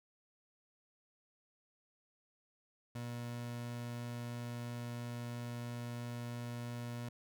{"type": "tone", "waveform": "30% pulse", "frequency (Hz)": 119.8, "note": "A#2", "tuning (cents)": 48, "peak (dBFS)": -38, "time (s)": [2.95, 7.09], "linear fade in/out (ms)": 5, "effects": []}